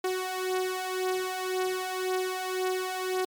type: beating tone pair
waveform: sawtooth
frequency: 370 / 371.9 Hz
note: F#4 / F#4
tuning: 0 / +9 cents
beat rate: 1.9 Hz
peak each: -29 / -26 dBFS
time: 0.04-3.25 s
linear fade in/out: 5 ms
effects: MP3 96 kbps